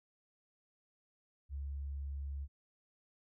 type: tone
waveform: sine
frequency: 69.9 Hz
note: C#2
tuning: 15 cents sharp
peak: -38 dBFS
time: 1.49-2.48 s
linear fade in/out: 50 ms
effects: none